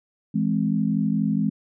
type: chord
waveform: sine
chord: E augmented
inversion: none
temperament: equal with one note detuned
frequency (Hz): 164.81 / 209.3 / 261.6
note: E3 / G#3 / B#3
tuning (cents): 0 / +14 / 0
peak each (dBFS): -25 / -22 / -26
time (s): 0.34-1.5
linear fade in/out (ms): 10
effects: none